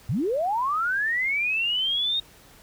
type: linear sweep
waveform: sine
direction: up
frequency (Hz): 90.6 to 3729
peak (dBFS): -22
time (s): 0.09-2.2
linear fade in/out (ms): 5
effects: pink hiss -52 dBFS RMS until 2.62 s